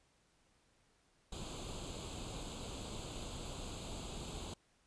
pink noise with comb filter, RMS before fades -45 dBFS, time 1.32-4.54 s, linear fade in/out 5 ms, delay 0.27 ms, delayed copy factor +0.8, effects pink hiss -73 dBFS RMS until 4.86 s + resampled to 22050 Hz

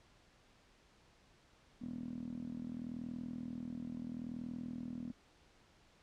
10% pulse tone with band-pass filter, 40.73 Hz, E1, 20 cents flat, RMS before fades -44 dBFS, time 1.81-5.12 s, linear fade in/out 10 ms, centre 240 Hz, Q 6.5, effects pink hiss -67 dBFS RMS until 6.02 s + low-pass 6000 Hz 12 dB/octave

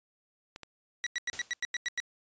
clicks, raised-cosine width 0.2 ms, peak -26 dBFS, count 2, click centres 0.561 / 0.633 s
sawtooth tone bursts, 1937 Hz, B6, 34 cents flat, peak -26 dBFS, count 9, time 1.04-2.001 s, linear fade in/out 0 ms, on 25 ms, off 92 ms
white noise with exponential decay, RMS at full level -38 dBFS, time 1.33-1.6 s, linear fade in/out 1 ms, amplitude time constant 58 ms
effects resampled to 16000 Hz

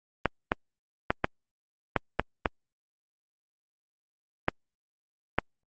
clicks, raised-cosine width 0.5 ms, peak -7 dBFS, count 9, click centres 0.257 / 0.519 / 1.105 / 1.244 / 1.963 / 2.196 / 2.458 / 4.484 / 5.386 s, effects Opus 32 kbps

